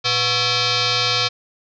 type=tone with frequency modulation; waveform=sine; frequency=493.9 Hz; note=B4; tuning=in tune; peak=-16 dBFS; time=0.04-1.29 s; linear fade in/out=20 ms; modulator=610 Hz; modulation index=7.8; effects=none